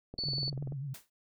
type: click train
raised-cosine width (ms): 2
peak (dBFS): -30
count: 13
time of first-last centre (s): 0.14-0.723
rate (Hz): 20.6
type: tone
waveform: sine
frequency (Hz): 4469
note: C#8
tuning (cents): +13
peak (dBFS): -32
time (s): 0.18-0.5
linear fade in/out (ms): 5
type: tone with vibrato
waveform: sine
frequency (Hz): 138.59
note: C#3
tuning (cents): 0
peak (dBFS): -35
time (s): 0.25-0.94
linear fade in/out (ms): 10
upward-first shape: sine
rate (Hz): 8.8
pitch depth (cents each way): 100
type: noise with exponential decay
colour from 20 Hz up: white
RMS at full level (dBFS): -43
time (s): 0.94-1.1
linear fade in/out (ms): 5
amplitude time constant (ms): 33
effects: noise-tail reverb RT60 0.1 s tail -24 dB re dry